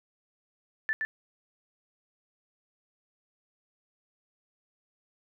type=tone with echo; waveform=sine; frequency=1760 Hz; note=A6; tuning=in tune; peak=-25 dBFS; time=0.89-0.93 s; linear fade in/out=0 ms; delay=120 ms; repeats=1; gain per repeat=-3 dB; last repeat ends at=1.05 s; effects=none